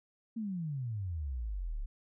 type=exponential sweep; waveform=sine; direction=down; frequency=233.1 to 32.61 Hz; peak=-34 dBFS; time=0.36-1.86 s; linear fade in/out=10 ms; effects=none

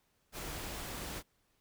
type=noise; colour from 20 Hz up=pink; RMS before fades=-42 dBFS; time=0.32-1.23 s; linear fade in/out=50 ms; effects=pink hiss -75 dBFS RMS until 1.6 s

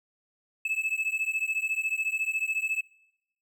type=beating tone pair; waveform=triangle; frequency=2600 / 2614 Hz; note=E7 / E7; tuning=-24 / -15 cents; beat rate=14 Hz; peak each=-28 dBFS; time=0.65-2.81 s; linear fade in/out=5 ms; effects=noise-tail reverb RT60 0.8 s tail -22 dB re dry

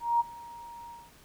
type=tone with ADSR envelope; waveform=sine; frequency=940 Hz; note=A#5; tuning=14 cents sharp; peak=-20 dBFS; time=0-1.12 s; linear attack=200 ms; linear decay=23 ms; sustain=-22 dB; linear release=210 ms; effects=pink hiss -57 dBFS RMS until 1.24 s

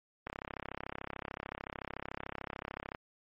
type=click train; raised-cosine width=0.5 ms; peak=-23 dBFS; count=91; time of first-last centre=0.27-2.949 s; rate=33.6 Hz; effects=MP3 32 kbps

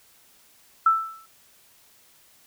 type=tone with exponential decay; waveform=sine; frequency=1324 Hz; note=E6; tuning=7 cents sharp; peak=-12 dBFS; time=0.86-1.26 s; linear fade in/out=5 ms; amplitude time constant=86 ms; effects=white hiss -57 dBFS RMS until 2.46 s

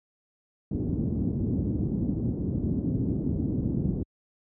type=low-pass noise; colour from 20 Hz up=white; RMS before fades=-27 dBFS; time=0.71-4.03 s; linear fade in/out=5 ms; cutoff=280 Hz; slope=24 dB/octave; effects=high-pass 60 Hz 12 dB/octave

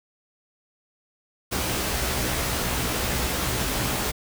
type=noise with comb filter; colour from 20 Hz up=pink; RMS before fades=-26 dBFS; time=1.51-4.12 s; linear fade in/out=20 ms; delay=16 ms; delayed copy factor=+0.7; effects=none

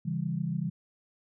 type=chord; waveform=sine; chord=C# diminished; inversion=none; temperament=just; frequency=138.59 / 166.31 / 199.57 Hz; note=C#3 / E3 / G3; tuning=0 / +16 / +31 cents; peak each=-34 / -31 / -35 dBFS; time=0.05-0.7 s; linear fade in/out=10 ms; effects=none

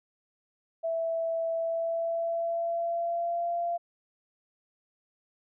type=tone with pitch glide; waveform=sine; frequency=659.3 to 688.1 Hz; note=E5 to F5; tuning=0 to -26 cents; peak=-27 dBFS; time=0.83-3.78 s; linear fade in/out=20 ms; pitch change=+74 cents; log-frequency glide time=1.53-3.49 s; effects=none

